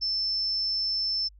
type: tone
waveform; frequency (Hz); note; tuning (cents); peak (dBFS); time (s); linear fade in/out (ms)
sine; 5300; E8; +9; -25; 0.01-1.29; 20
effects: added 50 Hz sine -50 dBFS peak until 1.39 s